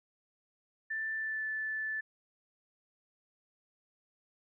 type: tone with pitch glide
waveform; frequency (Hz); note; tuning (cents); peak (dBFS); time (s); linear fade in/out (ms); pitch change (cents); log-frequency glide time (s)
sine; 1769 to 1749.7; A6 to A6; +9 to -10; -33; 0.9-2.01; 10; -19; 1.15-1.45
effects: none